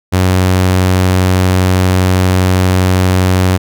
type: tone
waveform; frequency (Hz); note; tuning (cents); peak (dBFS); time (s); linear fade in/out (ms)
sawtooth; 92.5; F#2; 0; -4; 0.12-3.58; 20
effects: none